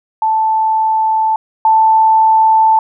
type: tone pair in turn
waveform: sine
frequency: 879 / 882.3 Hz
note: A5 / A5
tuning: -2 / +5 cents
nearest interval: unison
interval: 7 cents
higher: second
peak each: -10 / -6 dBFS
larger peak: second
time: 0.22-1.36 / 1.65-2.79 s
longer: neither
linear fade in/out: 2 ms
effects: none